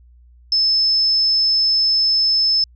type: tone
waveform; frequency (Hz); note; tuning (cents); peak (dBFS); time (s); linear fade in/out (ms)
sine; 5240; E8; -11; -13; 0.52-2.64; 2
effects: added 60 Hz sine -45 dBFS peak until 2.75 s